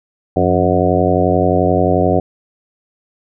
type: harmonic tone with a mistuned harmonic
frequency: 91.4 Hz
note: F#2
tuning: 21 cents flat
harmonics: 1 / 2 / 3 / 4 / 5 / 6 / 7 / 8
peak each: -19 / -19 / -19 / -19 / -19 / -19 / -19 / -19 dBFS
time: 0.36-2.2 s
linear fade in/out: 5 ms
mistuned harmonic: 2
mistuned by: -86 cents
effects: none